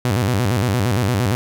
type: tone with vibrato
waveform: sawtooth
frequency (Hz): 110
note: A2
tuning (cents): 0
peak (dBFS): -12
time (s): 0.05-1.35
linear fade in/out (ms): 0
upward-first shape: square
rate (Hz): 8.7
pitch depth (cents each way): 210
effects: none